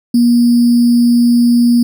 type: tone with sample-and-hold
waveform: sine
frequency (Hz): 238.9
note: A#3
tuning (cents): +43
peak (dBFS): -6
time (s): 0.14-1.83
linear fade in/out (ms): 5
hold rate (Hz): 4900
effects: none